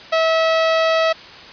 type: tone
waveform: sawtooth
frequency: 648 Hz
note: E5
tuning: 30 cents flat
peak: -10 dBFS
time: 0.12-1.13 s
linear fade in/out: 10 ms
effects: white hiss -38 dBFS RMS until 1.52 s + resampled to 11025 Hz